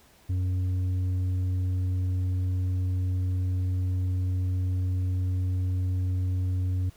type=tone with tanh clipping; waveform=sine; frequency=92 Hz; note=F#2; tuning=9 cents flat; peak=-25 dBFS; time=0.29-6.9 s; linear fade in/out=10 ms; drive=5 dB; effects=pink hiss -58 dBFS RMS until 6.96 s